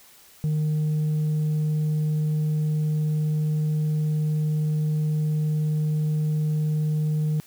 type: tone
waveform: sine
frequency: 153.2 Hz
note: D#3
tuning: 27 cents flat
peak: -18 dBFS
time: 0.44-7.4 s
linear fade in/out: 0 ms
effects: tanh soft clip ceiling -20 dBFS + white hiss -52 dBFS RMS until 7.46 s